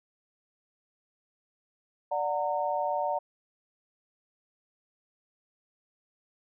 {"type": "chord", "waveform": "sine", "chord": "D augmented", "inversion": "none", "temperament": "just", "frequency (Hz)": [587.3, 734.2, 917.7], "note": ["D5", "F#5", "A#5"], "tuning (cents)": [0, -14, -27], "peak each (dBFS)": -31, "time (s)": [2.11, 3.19], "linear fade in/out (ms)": 10, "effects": []}